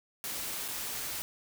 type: noise with dropouts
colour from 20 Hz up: white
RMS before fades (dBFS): -37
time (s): 0.24-1.22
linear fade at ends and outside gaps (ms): 0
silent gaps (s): 0.68-0.685
effects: none